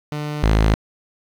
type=tone pair in turn; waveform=sawtooth; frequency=149.2 / 53.64 Hz; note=D3 / A1; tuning=+28 / -43 cents; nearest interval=octave + tritone; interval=1771 cents; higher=first; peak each=-20 / -9 dBFS; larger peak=second; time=0.12-0.43 / 0.43-0.74 s; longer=neither; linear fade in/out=0 ms; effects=low-pass 5000 Hz 12 dB/octave + 7-bit